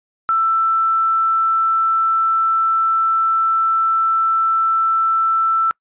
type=tone with quantisation; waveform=sine; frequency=1330 Hz; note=E6; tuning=15 cents sharp; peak=-13 dBFS; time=0.29-5.71 s; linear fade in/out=0 ms; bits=7; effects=noise-tail reverb RT60 0.1 s tail -26 dB re dry + resampled to 8000 Hz